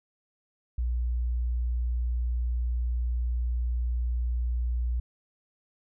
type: tone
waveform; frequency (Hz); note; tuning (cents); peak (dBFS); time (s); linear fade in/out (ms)
sine; 60; B1; -49; -25; 0.78-5; 5
effects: none